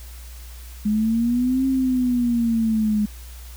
sine exponential two-way sweep, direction up then down, 208 to 267.2 to 208 Hz, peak -17 dBFS, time 0.85-3.06 s, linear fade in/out 10 ms, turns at 1.66 s, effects added 60 Hz sine -36 dBFS peak until 3.56 s + white hiss -46 dBFS RMS until 3.56 s

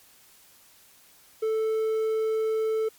triangle tone, 440 Hz, A4, in tune, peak -21 dBFS, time 1.42-2.89 s, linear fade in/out 10 ms, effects white hiss -56 dBFS RMS until 2.98 s + MP3 96 kbps

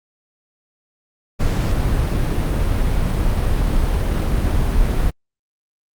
brown noise, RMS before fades -17 dBFS, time 1.39-5.11 s, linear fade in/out 20 ms, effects Opus 48 kbps

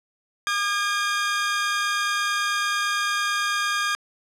sawtooth tone pair together, 1209.5 / 1629 Hz, D#6 / G#6, -49 / -34 cents, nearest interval perfect fourth, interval 515 cents, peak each -21 dBFS, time 0.47-3.95 s, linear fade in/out 0 ms, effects low-pass 8000 Hz 12 dB/octave

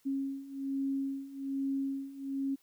sine beating tone pair, 272 / 273.2 Hz, C#4 / C#4, -33 / -25 cents, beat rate 1.2 Hz, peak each -37 / -34 dBFS, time 0.05-2.56 s, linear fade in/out 20 ms, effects white hiss -69 dBFS RMS until 2.62 s

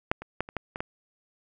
clicks, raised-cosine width 0.5 ms, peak -8 / -24 / -12 / -26 / -15 / -19 / -15 dBFS, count 7, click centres 0.115 / 0.22 / 0.406 / 0.489 / 0.567 / 0.759 / 0.805 s, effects none

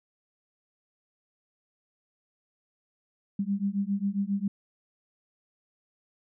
sine beating tone pair, 195.7 / 203.1 Hz, G3 / G#3, -3 / -38 cents, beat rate 7.4 Hz, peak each -29 dBFS, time 3.39-4.48 s, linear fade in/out 5 ms, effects none

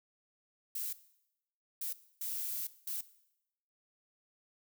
violet noise bursts at uneven times, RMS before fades -38 dBFS, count 4, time 0.75-0.93 / 1.81-1.93 / 2.21-2.67 / 2.87-3.01 s, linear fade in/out 5 ms, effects noise-tail reverb RT60 0.8 s tail -17 dB re dry

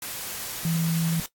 sine tone in noise, 164.81 Hz, E3, in tune, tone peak -22 dBFS, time 0.65-1.2 s, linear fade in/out 2 ms, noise white, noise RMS -34 dBFS, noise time 0.02-1.26 s, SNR +9 dB, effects noise-tail reverb RT60 0.1 s tail -17 dB re dry + AAC 64 kbps

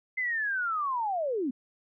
sine linear sweep, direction down, 2072 to 234.3 Hz, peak -27 dBFS, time 0.17-1.51 s, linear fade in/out 10 ms, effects none

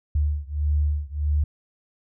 sine beating tone pair, 73.42 / 75.02 Hz, D2 / D2, 0 / +37 cents, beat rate 1.6 Hz, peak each -23 / -24 dBFS, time 0.15-1.44 s, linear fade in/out 5 ms, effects none

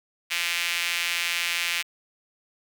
sawtooth tone with high-pass filter, 172.1 Hz, F3, 25 cents flat, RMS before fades -27 dBFS, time 0.3-1.83 s, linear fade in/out 20 ms, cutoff 2400 Hz, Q 2.4, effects none

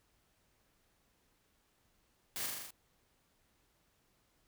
white noise with echo, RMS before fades -40 dBFS, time 2.36-2.46 s, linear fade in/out 0 ms, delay 41 ms, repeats 6, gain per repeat -2 dB, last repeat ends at 2.706 s, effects pink hiss -74 dBFS RMS until 4.47 s

